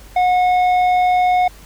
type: tone with tanh clipping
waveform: sine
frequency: 727 Hz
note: F#5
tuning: 31 cents flat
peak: -13 dBFS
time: 0.16-1.48 s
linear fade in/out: 5 ms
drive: 8 dB
effects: added 50 Hz sine -40 dBFS peak until 1.65 s + pink hiss -44 dBFS RMS until 1.65 s